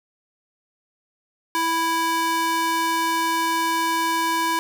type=tone with high-pass filter; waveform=square; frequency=329.6 Hz; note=E4; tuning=in tune; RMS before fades=-22 dBFS; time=1.55-4.59 s; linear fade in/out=0 ms; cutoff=740 Hz; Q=2; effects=none